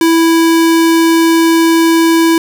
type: tone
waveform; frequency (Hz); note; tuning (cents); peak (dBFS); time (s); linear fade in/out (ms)
square; 329.6; E4; 0; -7; 0.01-2.38; 2
effects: none